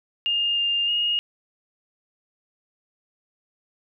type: tone with pitch steps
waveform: sine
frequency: 2824 / 2806 / 2859 Hz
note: F7 / F7 / F7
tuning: +19 / +8 / +40 cents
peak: -20 dBFS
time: 0.26-1.19 s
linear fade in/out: 0 ms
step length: 310 ms
effects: none